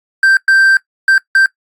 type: tone bursts at uneven times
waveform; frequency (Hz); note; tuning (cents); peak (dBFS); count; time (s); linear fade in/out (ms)
triangle; 1568; G6; 0; -4; 4; 0.23-0.37 / 0.48-0.77 / 1.08-1.18 / 1.35-1.46; 2
effects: noise-tail reverb RT60 0.1 s tail -19 dB re dry + AAC 64 kbps